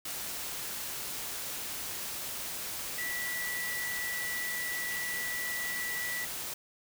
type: tone in noise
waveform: sine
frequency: 1958 Hz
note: B6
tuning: 15 cents flat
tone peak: -34 dBFS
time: 2.98-6.25 s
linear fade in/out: 5 ms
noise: white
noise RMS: -38 dBFS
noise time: 0.05-6.54 s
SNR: +1 dB
effects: none